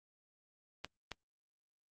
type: clicks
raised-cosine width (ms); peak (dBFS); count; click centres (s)
0.2; -23; 2; 0.846 / 1.117
effects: Opus 32 kbps